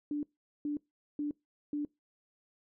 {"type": "tone bursts", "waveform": "sine", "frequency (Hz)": 293.7, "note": "D4", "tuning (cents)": 0, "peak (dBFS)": -31, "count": 4, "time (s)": [0.11, 1.85], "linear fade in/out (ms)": 2, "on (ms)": 120, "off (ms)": 420, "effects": ["noise-tail reverb RT60 0.2 s tail -24 dB re dry"]}